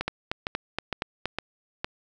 two click trains, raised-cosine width 0.3 ms, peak -11 / -12 dBFS, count 6 / 5, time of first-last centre 0.08-1.256 / 0.01-1.845 s, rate 4.25 / 2.18 Hz, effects none

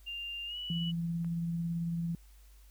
sine tone with pitch glide, 2794 to 2950 Hz, F7 to F#7, 0 to -6 cents, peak -37 dBFS, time 0.06-0.92 s, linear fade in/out 20 ms, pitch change +94 cents, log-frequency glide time 0.46-0.57 s
sine tone with tremolo, 168.6 Hz, E3, 39 cents sharp, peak -30 dBFS, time 0.7-2.15 s, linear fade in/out 2 ms, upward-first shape triangle, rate 18 Hz, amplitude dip 25%
click, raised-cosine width 0.5 ms, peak -39 dBFS, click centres 1.246 s
effects added 50 Hz sine -54 dBFS peak until 2.7 s + white hiss -66 dBFS RMS until 2.7 s

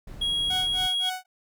brown noise, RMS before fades -40 dBFS, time 0.07-0.87 s, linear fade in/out 5 ms
triangle tone, 3300 Hz, G#7, 12 cents flat, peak -22 dBFS, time 0.21-1.1 s, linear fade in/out 10 ms
sawtooth tone with tremolo, 742 Hz, F#5, 5 cents sharp, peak -25 dBFS, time 0.5-1.26 s, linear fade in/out 5 ms, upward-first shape sine, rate 3.7 Hz, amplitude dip 100%
effects none

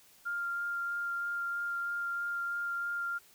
sine tone with vibrato, 1397 Hz, F6, in tune, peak -32 dBFS, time 0.25-3.19 s, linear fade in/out 20 ms, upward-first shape sine, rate 3.1 Hz, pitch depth 9 cents each way, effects white hiss -61 dBFS RMS until 3.34 s

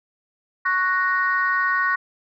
sine chord, F# major, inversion second, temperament equal, 1108.7 / 1480 / 1864.7 Hz, C#6 / F#6 / A#6, 0 / 0 / 0 cents, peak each -22 dBFS, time 0.65-1.96 s, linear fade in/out 10 ms, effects tanh soft clip ceiling -9 dBFS

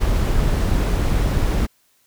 brown noise, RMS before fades -18 dBFS, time 0-1.67 s, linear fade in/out 20 ms, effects white hiss -61 dBFS RMS until 2.06 s

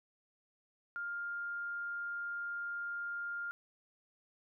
sine tone, 1404 Hz, F6, 9 cents sharp, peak -37 dBFS, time 0.96-3.51 s, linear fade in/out 0 ms, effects none

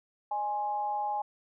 sine tone with amplitude modulation, 830.6 Hz, G#5, in tune, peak -26 dBFS, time 0.31-1.22 s, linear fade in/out 5 ms, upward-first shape sine, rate 225 Hz, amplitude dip 60%, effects none

